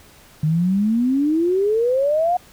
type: exponential sweep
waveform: sine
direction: up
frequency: 150 to 732 Hz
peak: -15 dBFS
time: 0.43-2.37 s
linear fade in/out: 5 ms
effects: pink hiss -48 dBFS RMS until 2.52 s